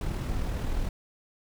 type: noise with amplitude modulation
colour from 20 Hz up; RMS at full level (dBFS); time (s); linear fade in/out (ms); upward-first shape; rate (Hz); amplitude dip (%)
brown; -28; 0.01-0.89; 2; sine; 39.7; 35
effects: none